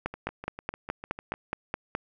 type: two click trains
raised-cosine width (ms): 0.5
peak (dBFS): -23 / -14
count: 9 / 10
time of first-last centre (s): 0.14-1.339 / 0.06-1.951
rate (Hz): 6.67 / 4.76
effects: none